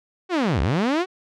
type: linear two-way sweep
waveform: sawtooth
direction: down then up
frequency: 385.5 to 57.5 to 385.5 Hz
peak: -15 dBFS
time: 0.29-1.06 s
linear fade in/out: 50 ms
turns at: 0.61 s
effects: low-pass 4000 Hz 12 dB/octave